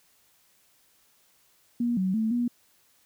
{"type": "tone with pitch steps", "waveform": "sine", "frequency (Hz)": [238.7, 187.5, 220.8, 241.1], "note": ["A#3", "F#3", "A3", "B3"], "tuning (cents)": [41, 23, 6, -41], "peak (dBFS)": -23, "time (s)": [1.8, 2.48], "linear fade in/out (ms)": 5, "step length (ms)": 170, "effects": ["white hiss -64 dBFS RMS until 3.05 s"]}